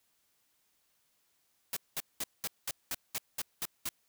white noise bursts, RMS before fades -35 dBFS, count 10, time 1.73-3.89 s, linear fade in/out 2 ms, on 36 ms, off 200 ms, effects white hiss -74 dBFS RMS until 4.08 s

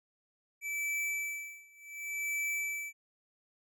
square tone with tremolo, 2314 Hz, D7, 26 cents flat, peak -32 dBFS, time 0.61-2.93 s, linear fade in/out 50 ms, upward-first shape sine, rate 0.68 Hz, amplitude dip 95%, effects none

